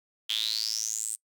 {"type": "tone with high-pass filter sweep", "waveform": "sawtooth", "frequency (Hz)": 110, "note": "A2", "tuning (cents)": 0, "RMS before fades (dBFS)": -31, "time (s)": [0.29, 1.16], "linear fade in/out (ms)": 10, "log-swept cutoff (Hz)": [3200, 8700], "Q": 10, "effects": ["noise-tail reverb RT60 0.1 s tail -25 dB re dry"]}